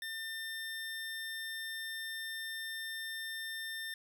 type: tone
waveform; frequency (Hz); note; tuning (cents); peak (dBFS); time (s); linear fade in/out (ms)
25% pulse; 1800; A6; +39; -35; 0.02-3.94; 2
effects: none